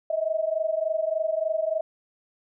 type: tone pair together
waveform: sine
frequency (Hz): 627 / 650.4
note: D#5 / E5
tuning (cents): +13 / -23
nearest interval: minor second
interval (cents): 64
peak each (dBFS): -26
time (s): 0.1-1.81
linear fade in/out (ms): 5
effects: none